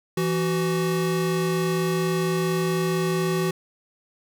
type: tone pair together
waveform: square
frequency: 167 / 374.9 Hz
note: E3 / F#4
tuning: +23 / +23 cents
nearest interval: octave + major second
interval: 1400 cents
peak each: -25 dBFS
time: 0.17-3.51 s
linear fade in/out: 5 ms
effects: none